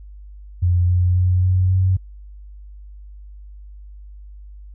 sine tone with pitch steps, 88.4 / 89.63 / 90.89 / 92.15 / 93.44 Hz, F2 / F2 / F#2 / F#2 / F#2, +22 / +45 / -30 / -7 / +18 cents, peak -13 dBFS, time 0.62-1.97 s, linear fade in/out 10 ms, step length 270 ms, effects added 50 Hz sine -36 dBFS peak until 4.74 s

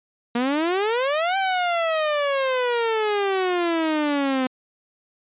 sawtooth exponential two-way sweep, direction up then down, 233.1 to 784 to 254.7 Hz, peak -16 dBFS, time 0.35-4.47 s, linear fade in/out 5 ms, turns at 1.37 s, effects resampled to 8000 Hz

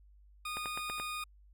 20% pulse tone, 1231 Hz, D#6, 19 cents flat, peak -32 dBFS, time 0.45-1.24 s, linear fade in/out 5 ms
clicks, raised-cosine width 0.5 ms, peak -26 dBFS, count 5, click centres 0.57 / 0.658 / 0.775 / 0.899 / 0.999 s
effects added 50 Hz sine -57 dBFS peak until 1.53 s + AAC 64 kbps

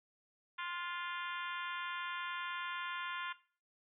harmonic tone with a mistuned harmonic, 348.4 Hz, F4, 4 cents flat, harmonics 3 / 4 / 5 / 6 / 7 / 8 / 9 / 10, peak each -43 / -45 / -47 / -49 / -50 / -51 / -52 / -53 dBFS, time 0.58-3.33 s, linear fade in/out 10 ms, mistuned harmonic 4, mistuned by +27 cents, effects noise-tail reverb RT60 0.4 s tail -17 dB re dry

